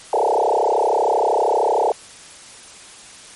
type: tone with frequency modulation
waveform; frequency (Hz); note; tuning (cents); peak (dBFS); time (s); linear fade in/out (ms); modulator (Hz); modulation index
sine; 658; E5; -3; -14; 0.13-1.92; 2; 32.9; 7.6
effects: white hiss -41 dBFS RMS until 3.35 s + MP3 48 kbps